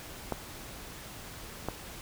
clicks, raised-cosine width 1 ms, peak -16 / -17 dBFS, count 2, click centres 0.323 / 1.686 s, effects pink hiss -45 dBFS RMS until 2.01 s

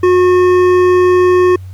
sine tone with hard clipping, 362.6 Hz, F#4, 35 cents flat, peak -8 dBFS, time 0.03-1.56 s, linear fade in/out 5 ms, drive 11 dB, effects added 93 Hz sine -26 dBFS peak until 1.73 s + pink hiss -50 dBFS RMS until 1.73 s

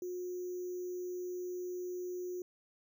sine tone with sample-and-hold, 360 Hz, F#4, 47 cents flat, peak -37 dBFS, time 0.02-2.42 s, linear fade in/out 2 ms, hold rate 6300 Hz, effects none

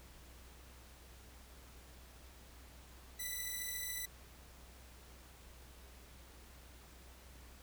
5% pulse beating tone pair, 1975.5 / 1989.5 Hz, B6 / B6, 0 / +12 cents, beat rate 14 Hz, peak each -34 / -31 dBFS, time 3.19-4.06 s, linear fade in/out 10 ms, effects added 62 Hz sine -57 dBFS peak until 7.62 s + pink hiss -60 dBFS RMS until 7.62 s

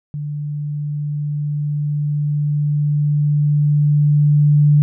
sine tone with level ramp, 147.4 Hz, D3, 7 cents sharp, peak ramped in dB -22 to -8 dBFS, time 0.14-4.82 s, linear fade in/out 0 ms, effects none

